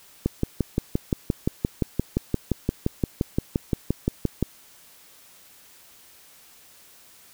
click train, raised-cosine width 3 ms, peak -8 dBFS, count 25, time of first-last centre 0.26-4.427 s, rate 5.76 Hz, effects white hiss -52 dBFS RMS until 7.33 s

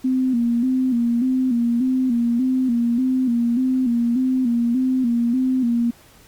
sine tone with vibrato, 246.9 Hz, B3, in tune, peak -16 dBFS, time 0.04-5.91 s, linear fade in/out 10 ms, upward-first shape square, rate 1.7 Hz, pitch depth 79 cents each way, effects pink hiss -50 dBFS RMS until 6.27 s + Opus 48 kbps

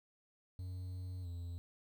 triangle tone with pitch glide, 91.4 to 86.67 Hz, F#2 to F2, -21 to -13 cents, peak -39 dBFS, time 0.59-1.58 s, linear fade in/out 0 ms, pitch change -92 cents, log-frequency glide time 1.22-1.27 s, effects 11-bit

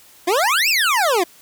25% pulse exponential two-way sweep, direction up then down, 327.6 to 2800 to 327.6 Hz, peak -11 dBFS, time 0.27-1.24 s, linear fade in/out 10 ms, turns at 0.69 s, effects white hiss -48 dBFS RMS until 1.41 s

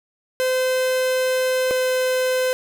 45% pulse tone pair in turn, 514 / 512 Hz, C5 / C5, -31 / -38 cents, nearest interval unison, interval 7 cents, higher first, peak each -18 / -18 dBFS, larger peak neither, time 0.4-1.71 / 1.71-2.53 s, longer first, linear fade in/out 0 ms, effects none

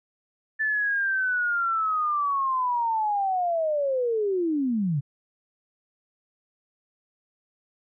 sine linear sweep, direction down, 1760 to 130.81 Hz, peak -22 dBFS, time 0.59-5.01 s, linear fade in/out 20 ms, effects none

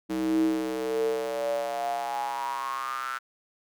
square tone with high-pass filter sweep, 63.8 Hz, C2, 43 cents flat, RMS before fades -29 dBFS, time 0.09-3.19 s, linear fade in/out 20 ms, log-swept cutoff 270 to 1400 Hz, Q 9.7, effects none

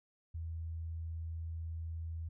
sine tone, 81.9 Hz, E2, 11 cents flat, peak -38 dBFS, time 0.34-2.29 s, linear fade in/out 10 ms, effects none

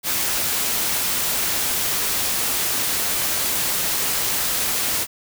white noise, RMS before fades -22 dBFS, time 0.03-5.07 s, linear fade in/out 50 ms, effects none

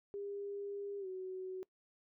sine tone with pitch glide, 402.8 to 373.7 Hz, G4 to F#4, +47 to +17 cents, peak -40 dBFS, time 0.14-1.63 s, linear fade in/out 0 ms, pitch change -130 cents, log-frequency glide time 0.99-1.07 s, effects noise-tail reverb RT60 0.1 s tail -22 dB re dry

